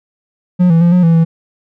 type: tone with pitch steps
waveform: triangle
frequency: 179.4 / 165.2 / 172.1 / 179.9 / 165.9 / 164.4 Hz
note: F3 / E3 / F3 / F#3 / E3 / E3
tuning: +47 / +4 / -25 / -48 / +11 / -4 cents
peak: -4 dBFS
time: 0.59-1.25 s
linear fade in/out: 20 ms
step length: 110 ms
effects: none